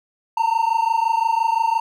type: tone pair together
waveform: triangle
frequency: 900 / 925.8 Hz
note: A5 / A#5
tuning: +39 / -12 cents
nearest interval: unison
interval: 49 cents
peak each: -17 / -18 dBFS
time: 0.37-1.8 s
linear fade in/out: 5 ms
effects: none